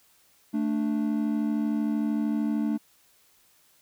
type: tone pair together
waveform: triangle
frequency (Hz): 220.6 / 293.7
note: A3 / D4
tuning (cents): +5 / 0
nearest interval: perfect fourth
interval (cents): 495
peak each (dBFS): -24 / -26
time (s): 0.53-2.78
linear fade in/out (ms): 20
effects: white hiss -62 dBFS RMS until 3.81 s